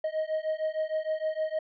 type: beating tone pair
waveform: triangle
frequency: 624 / 630.5 Hz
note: D#5 / D#5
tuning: +5 / +23 cents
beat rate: 6.5 Hz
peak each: -29 dBFS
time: 0.04-1.59 s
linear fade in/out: 5 ms
effects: resampled to 11025 Hz